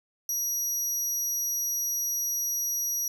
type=tone; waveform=30% pulse; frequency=5780 Hz; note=F#8; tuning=41 cents flat; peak=-23 dBFS; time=0.29-3.08 s; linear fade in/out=2 ms; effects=none